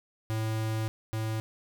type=tone pair in turn; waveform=square; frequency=110.3 / 110.3 Hz; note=A2 / A2; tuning=+5 / +5 cents; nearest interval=unison; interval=0 cents; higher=neither; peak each=-29 / -30 dBFS; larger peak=first; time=0.3-0.88 / 1.13-1.4 s; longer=first; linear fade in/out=0 ms; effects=none